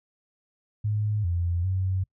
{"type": "tone with pitch steps", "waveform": "sine", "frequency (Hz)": [105.6, 86.5, 94], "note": ["G#2", "F2", "F#2"], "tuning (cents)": [29, -16, 28], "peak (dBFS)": -23, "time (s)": [0.84, 2.04], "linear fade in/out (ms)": 10, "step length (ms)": 400, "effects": ["noise-tail reverb RT60 0.1 s tail -26 dB re dry"]}